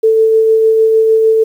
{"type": "tone with tremolo", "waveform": "sine", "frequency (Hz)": 443.3, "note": "A4", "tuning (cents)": 13, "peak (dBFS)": -5, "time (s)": [0.03, 1.44], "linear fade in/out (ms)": 10, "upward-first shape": "sine", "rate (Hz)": 6.6, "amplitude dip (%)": 25, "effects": ["7-bit"]}